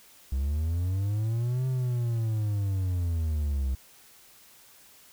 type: linear two-way sweep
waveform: triangle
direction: up then down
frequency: 63.8 to 130.9 to 63.8 Hz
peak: -23 dBFS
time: 0.32-3.75 s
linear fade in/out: 5 ms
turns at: 1.67 s
effects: white hiss -55 dBFS RMS until 5.12 s